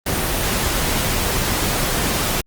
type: noise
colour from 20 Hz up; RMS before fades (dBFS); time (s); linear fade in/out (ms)
pink; -20; 0.06-2.41; 5
effects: Opus 24 kbps